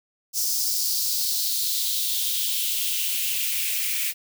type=noise with high-pass filter sweep; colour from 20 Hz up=blue; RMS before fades=-25 dBFS; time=0.33-4.14 s; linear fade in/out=50 ms; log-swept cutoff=5500 to 2200 Hz; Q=3.5; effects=none